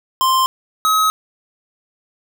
square tone pair in turn, 1046.5 / 1274.8 Hz, C6 / D#6, 0 / +42 cents, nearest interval minor third, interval 342 cents, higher second, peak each -13 dBFS, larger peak neither, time 0.21-0.46 / 0.85-1.1 s, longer neither, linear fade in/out 0 ms, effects none

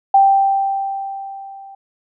sine tone with level ramp, 784 Hz, G5, in tune, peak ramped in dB -6 to -35 dBFS, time 0.14-1.75 s, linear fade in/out 5 ms, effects none

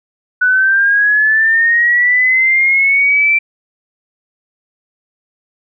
sine linear sweep, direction up, 1479 to 2349 Hz, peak -8 dBFS, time 0.41-3.39 s, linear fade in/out 10 ms, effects none

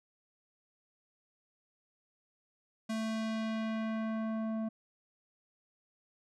square tone with low-pass filter sweep, 221.3 Hz, A3, 10 cents sharp, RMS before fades -35 dBFS, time 2.89-4.69 s, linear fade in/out 10 ms, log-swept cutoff 8900 to 730 Hz, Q 0.87, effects none

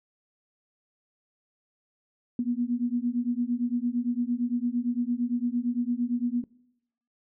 sine beating tone pair, 237.4 / 246.2 Hz, A#3 / B3, +32 / -5 cents, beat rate 8.8 Hz, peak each -28 dBFS, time 2.39-6.44 s, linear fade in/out 2 ms, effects noise-tail reverb RT60 0.8 s tail -21 dB re dry

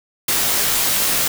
white noise with comb filter, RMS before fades -18 dBFS, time 0.28-1.28 s, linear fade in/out 5 ms, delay 18 ms, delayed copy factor -0.55, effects none

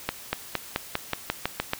accelerating click train, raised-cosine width 0.3 ms, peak -8 dBFS, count 10, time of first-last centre 0.09-1.734 s, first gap 240 ms, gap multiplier 0.93, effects white hiss -43 dBFS RMS until 1.79 s

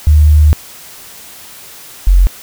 sine tone pair in turn, 75.6 / 45.4 Hz, D#2 / F#1, -49 / -32 cents, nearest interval major sixth, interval 883 cents, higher first, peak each -3 dBFS, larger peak neither, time 0.07-0.53 / 2.07-2.27 s, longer first, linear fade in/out 0 ms, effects white hiss -34 dBFS RMS until 2.42 s

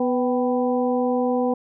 harmonic tone with a mistuned harmonic, 247.9 Hz, B3, 7 cents sharp, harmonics 1 / 2 / 3 / 4, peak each -22 / -22 / -27 / -33 dBFS, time 0-1.54 s, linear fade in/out 5 ms, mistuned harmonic 3, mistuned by +57 cents, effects none

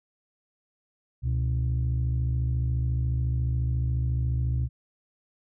sine tone pair together, 69.3 / 123.48 Hz, C#2 / B2, 0 / 0 cents, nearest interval minor seventh, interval 1000 cents, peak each -24 dBFS, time 1.22-4.69 s, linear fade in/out 50 ms, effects tanh soft clip ceiling -20 dBFS

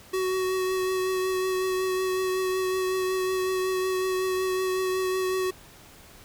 square tone with vibrato, 373.6 Hz, F#4, 17 cents sharp, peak -25 dBFS, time 0.13-5.51 s, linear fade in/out 10 ms, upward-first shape triangle, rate 5.4 Hz, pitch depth 17 cents each way, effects pink hiss -50 dBFS RMS until 6.24 s

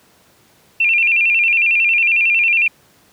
sine tone with vibrato, 2544 Hz, D#7, 38 cents sharp, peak -11 dBFS, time 0.8-2.68 s, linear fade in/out 5 ms, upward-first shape square, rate 11 Hz, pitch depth 99 cents each way, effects pink hiss -52 dBFS RMS until 3.12 s + high-pass 100 Hz 12 dB/octave

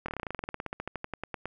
slowing click train, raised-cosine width 0.5 ms, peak -19 dBFS, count 25, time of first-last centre 0.06-1.456 s, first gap 24 ms, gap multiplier 1.07, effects none

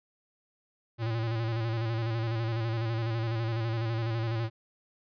square tone with vibrato, 114.1 Hz, A#2, 37 cents flat, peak -29 dBFS, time 0.98-4.5 s, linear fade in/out 50 ms, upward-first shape square, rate 12 Hz, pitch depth 44 cents each way, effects resampled to 11025 Hz

